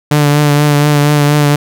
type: tone with vibrato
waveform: sawtooth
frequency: 146.83 Hz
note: D3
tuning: in tune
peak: -3 dBFS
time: 0.11-1.56 s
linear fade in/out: 5 ms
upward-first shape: triangle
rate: 4.2 Hz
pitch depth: 32 cents each way
effects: none